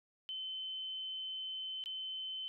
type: tone with dropouts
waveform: sine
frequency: 3063 Hz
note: G7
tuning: 41 cents flat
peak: -39 dBFS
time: 0.29-2.48 s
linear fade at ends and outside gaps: 0 ms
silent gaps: 1.839-1.859 s
effects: none